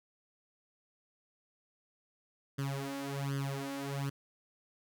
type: tone with flanger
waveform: sawtooth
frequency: 138.59 Hz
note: C#3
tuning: in tune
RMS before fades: -37 dBFS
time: 2.58-4.1 s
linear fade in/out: 10 ms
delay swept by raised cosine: 0.62 to 3.52 ms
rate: 1.3 Hz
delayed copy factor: +0.95
effects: none